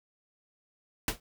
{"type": "noise with exponential decay", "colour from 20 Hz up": "pink", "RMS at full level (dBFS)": -24, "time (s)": [1.08, 1.2], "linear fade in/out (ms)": 2, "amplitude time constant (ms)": 24, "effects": []}